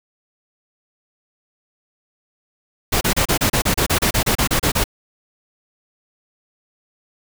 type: noise bursts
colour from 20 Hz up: pink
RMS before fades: -17 dBFS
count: 16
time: 2.92-4.841 s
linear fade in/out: 10 ms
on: 91 ms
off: 31 ms
effects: none